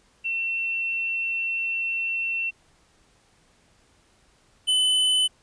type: tone pair in turn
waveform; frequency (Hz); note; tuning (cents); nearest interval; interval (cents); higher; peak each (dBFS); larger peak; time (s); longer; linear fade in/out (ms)
sine / square; 2703 / 3018; E7 / F#7; +43 / +34; major second; 191; second; -24 / -19; second; 0.24-2.51 / 4.67-5.28; first; 20
effects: pink hiss -61 dBFS RMS until 5.42 s + resampled to 22050 Hz